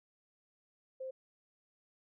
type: tone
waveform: sine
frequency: 523.3 Hz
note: C5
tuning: in tune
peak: -39 dBFS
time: 1-1.11 s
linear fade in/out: 10 ms
effects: none